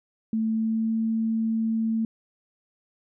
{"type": "tone with pitch glide", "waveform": "sine", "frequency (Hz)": [221.6, 223.8], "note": ["A3", "A3"], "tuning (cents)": [13, 30], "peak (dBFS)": -22, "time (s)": [0.33, 2.05], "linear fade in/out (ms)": 2, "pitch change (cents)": 17, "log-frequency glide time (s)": [0.51, 0.95], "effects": []}